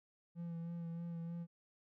triangle tone with vibrato, 168.8 Hz, E3, 41 cents sharp, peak -39 dBFS, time 0.35-1.47 s, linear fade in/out 50 ms, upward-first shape sine, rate 3.2 Hz, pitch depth 23 cents each way, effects none

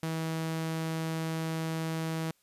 sawtooth tone, 161.5 Hz, E3, 35 cents flat, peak -27 dBFS, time 0.03-2.31 s, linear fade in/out 0 ms, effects white hiss -70 dBFS RMS until 2.42 s + resampled to 32000 Hz

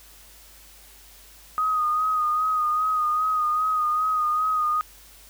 sine tone with vibrato, 1244.5 Hz, D#6, in tune, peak -20 dBFS, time 1.58-4.81 s, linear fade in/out 0 ms, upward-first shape sine, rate 2.5 Hz, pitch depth 34 cents each way, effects added 50 Hz sine -53 dBFS peak until 5.29 s + white hiss -50 dBFS RMS until 5.29 s

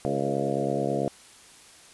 harmonic tone with a mistuned harmonic, 69.2 Hz, C#2, 2 cents flat, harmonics 2 / 3 / 4 / 5 / 6 / 7 / 8 / 9 / 10, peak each -33 / -33 / -33 / -33 / -33 / -33 / -33 / -33 / -33 dBFS, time 0.05-1.08 s, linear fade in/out 0 ms, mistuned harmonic 7, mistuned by -22 cents, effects white hiss -51 dBFS RMS until 1.93 s + resampled to 24000 Hz

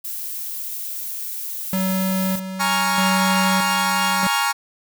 violet noise, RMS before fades -29 dBFS, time 0.04-2.4 s, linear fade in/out 10 ms
square tone with tremolo, 188.9 Hz, F#3, 36 cents sharp, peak -20 dBFS, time 1.73-4.27 s, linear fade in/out 2 ms, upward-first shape square, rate 0.8 Hz, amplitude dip 60%
sawtooth chord, Bb minor seventh, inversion third, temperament equal, 830.6 / 932.3 / 1108.7 / 1396.9 Hz, Ab5 / Bb5 / Db6 / F6, 0 / 0 / 0 / 0 cents, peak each -20 dBFS, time 2.59-4.53 s, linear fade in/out 20 ms
effects none

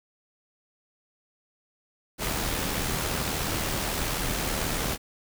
pink noise with amplitude modulation, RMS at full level -27 dBFS, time 2.18-4.98 s, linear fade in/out 50 ms, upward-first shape sine, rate 78.5 Hz, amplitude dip 40%, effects none

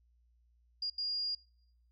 sine tone bursts at uneven times, 4834 Hz, D8, 49 cents sharp, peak -33 dBFS, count 2, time 0.82-0.9 / 0.98-1.35 s, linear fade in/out 5 ms, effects noise-tail reverb RT60 0.9 s tail -26 dB re dry + added 59 Hz sine -66 dBFS peak until 1.91 s

